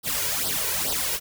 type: noise with flanger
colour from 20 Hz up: white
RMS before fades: -26 dBFS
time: 0.03-1.2 s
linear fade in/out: 50 ms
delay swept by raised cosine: 0.21 to 2.11 ms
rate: 2.3 Hz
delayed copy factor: +0.8
effects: none